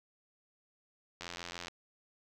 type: click train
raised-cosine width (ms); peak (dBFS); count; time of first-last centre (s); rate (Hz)
0.2; -24; 42; 1.21-1.682; 86.8
effects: none